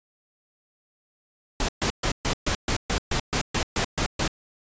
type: noise bursts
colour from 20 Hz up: pink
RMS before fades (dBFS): -24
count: 13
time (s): 1.6-4.278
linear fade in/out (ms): 2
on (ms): 86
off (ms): 130
effects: resampled to 16000 Hz